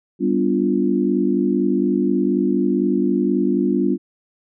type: chord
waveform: sine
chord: G dominant seventh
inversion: none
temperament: equal with one note detuned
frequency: 196 / 246.9 / 291 / 349.2 Hz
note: G3 / B3 / D4 / F4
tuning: 0 / 0 / -16 / 0 cents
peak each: -21 dBFS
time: 0.19-3.98 s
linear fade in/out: 50 ms
effects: none